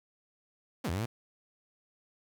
sawtooth linear two-way sweep, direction down then up, 298 to 77.9 to 123.6 Hz, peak -27 dBFS, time 0.84-1.06 s, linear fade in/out 10 ms, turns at 0.9 s, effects 9-bit

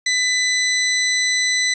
20% pulse tone, 2000 Hz, B6, 21 cents sharp, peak -11 dBFS, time 0.06-1.74 s, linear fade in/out 5 ms, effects resampled to 22050 Hz

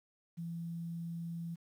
sine tone with quantisation, 168.2 Hz, E3, 35 cents sharp, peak -38 dBFS, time 0.37-1.56 s, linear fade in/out 20 ms, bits 11, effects none

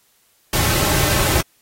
pink noise with comb filter, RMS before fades -18 dBFS, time 0.53-1.41 s, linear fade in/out 2 ms, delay 4.2 ms, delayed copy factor -0.5, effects white hiss -59 dBFS RMS until 1.61 s + AAC 48 kbps

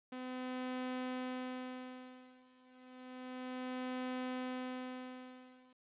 sawtooth tone with tremolo, 254.4 Hz, C4, 48 cents flat, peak -34 dBFS, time 0.12-5.73 s, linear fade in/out 5 ms, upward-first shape sine, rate 0.31 Hz, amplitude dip 95%, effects resampled to 8000 Hz + 12-bit

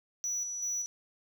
sine tone with tremolo, 5900 Hz, F#8, 6 cents flat, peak -28 dBFS, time 0.24-0.86 s, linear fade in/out 0 ms, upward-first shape square, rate 2.6 Hz, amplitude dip 50%, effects tanh soft clip ceiling -30 dBFS + 10-bit

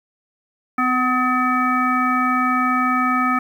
harmonic tone with a mistuned harmonic, 253.6 Hz, B3, 46 cents sharp, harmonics 1 / 3 / 5 / 7 / 9, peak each -21 / -26 / -18 / -27 / -27 dBFS, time 0.78-3.39 s, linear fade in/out 5 ms, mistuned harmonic 3, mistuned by -24 cents, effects 8-bit

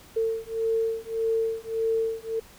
sine beating tone pair, 449.1 / 450.8 Hz, A4 / A4, +35 / +42 cents, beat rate 1.7 Hz, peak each -27 dBFS, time 0.16-2.4 s, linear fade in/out 10 ms, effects pink hiss -51 dBFS RMS until 2.58 s

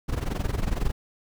brown noise with amplitude modulation, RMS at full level -22 dBFS, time 0.08-0.92 s, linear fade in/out 20 ms, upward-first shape sine, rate 22 Hz, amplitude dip 85%, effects none

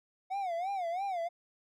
triangle tone with vibrato, 732 Hz, F#5, 19 cents flat, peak -30 dBFS, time 0.3-1.29 s, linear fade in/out 20 ms, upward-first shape sine, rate 3 Hz, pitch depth 160 cents each way, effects none

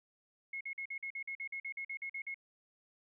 sine tone bursts, 2169 Hz, C#7, 38 cents flat, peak -38 dBFS, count 15, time 0.53-2.344 s, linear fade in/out 5 ms, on 78 ms, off 46 ms, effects none

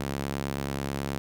sawtooth tone with high-pass filter, 69.3 Hz, C#2, in tune, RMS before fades -32 dBFS, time 0-1.18 s, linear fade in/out 0 ms, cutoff 140 Hz, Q 0.8, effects none

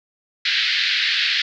white band-pass noise, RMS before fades -20 dBFS, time 0.45-1.42 s, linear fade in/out 5 ms, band 1600 to 4500 Hz, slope 48 dB/octave, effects none

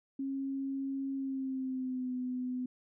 sine tone with pitch glide, 271.5 to 251.9 Hz, C#4 to B3, -36 to +34 cents, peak -33 dBFS, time 0.19-2.66 s, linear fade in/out 5 ms, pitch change -130 cents, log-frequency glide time 1.14-2.13 s, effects none

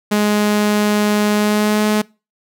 sawtooth tone with pitch glide, 208.9 to 212.2 Hz, G#3 to G#3, +10 to +38 cents, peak -9 dBFS, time 0.11-2.02 s, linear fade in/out 10 ms, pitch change +28 cents, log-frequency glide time 1.34-1.84 s, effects noise-tail reverb RT60 0.3 s tail -24 dB re dry

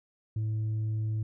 sine tone, 108.9 Hz, A2, 17 cents flat, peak -25 dBFS, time 0.36-1.23 s, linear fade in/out 5 ms, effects tanh soft clip ceiling -27 dBFS

